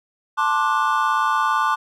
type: chord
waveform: triangle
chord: D dominant seventh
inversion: second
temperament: just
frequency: 881 / 1057.2 / 1174.7 / 1468.3 Hz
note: A5 / C6 / D6 / F#6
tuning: +2 / +18 / 0 / -14 cents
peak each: -21 / -21 / -19 / -23 dBFS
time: 0.37-1.76 s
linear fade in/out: 20 ms
effects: none